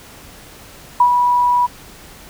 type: tone with ADSR envelope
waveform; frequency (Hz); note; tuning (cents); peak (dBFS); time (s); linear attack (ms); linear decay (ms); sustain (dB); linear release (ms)
sine; 977; B5; -19; -6; 1-1.67; 5; 80; -5; 19
effects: pink hiss -40 dBFS RMS until 2.29 s